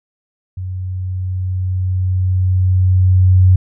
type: tone with level ramp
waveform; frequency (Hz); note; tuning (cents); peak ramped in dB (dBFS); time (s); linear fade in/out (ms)
sine; 92.5; F#2; 0; -21 to -5; 0.57-3.56; 5
effects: none